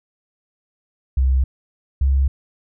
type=tone pair in turn; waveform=sine; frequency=65.41 / 67.72 Hz; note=C2 / C#2; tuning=0 / -40 cents; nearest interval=minor second; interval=60 cents; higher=second; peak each=-13 dBFS; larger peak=neither; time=1.17-1.44 / 2.01-2.28 s; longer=neither; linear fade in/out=5 ms; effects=none